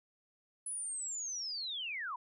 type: linear sweep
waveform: sine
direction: down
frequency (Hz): 10170 to 929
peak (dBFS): -37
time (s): 0.66-2.16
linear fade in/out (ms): 5
effects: none